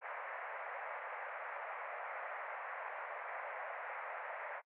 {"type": "band-pass noise", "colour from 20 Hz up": "pink", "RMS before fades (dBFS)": -45, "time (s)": [0.01, 4.62], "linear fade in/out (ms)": 50, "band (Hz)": [550, 2200], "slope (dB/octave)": 48, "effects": ["noise-tail reverb RT60 0.1 s tail -24 dB re dry"]}